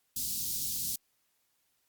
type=band-stop noise; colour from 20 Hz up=white; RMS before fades=-34 dBFS; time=0.16-0.96 s; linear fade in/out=5 ms; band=240 to 4100 Hz; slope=24 dB/octave; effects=white hiss -75 dBFS RMS until 1.88 s + Opus 48 kbps